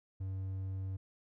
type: tone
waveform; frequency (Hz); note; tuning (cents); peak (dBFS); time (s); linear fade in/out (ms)
triangle; 95.4; G2; -47; -34; 0.2-0.97; 10
effects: none